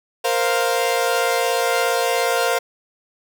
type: chord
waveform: sawtooth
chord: Bb suspended second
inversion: none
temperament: equal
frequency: 466.2 / 523.3 / 698.5 Hz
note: Bb4 / C5 / F5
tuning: 0 / 0 / 0 cents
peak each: -18 dBFS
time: 0.24-2.59 s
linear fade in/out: 10 ms
effects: none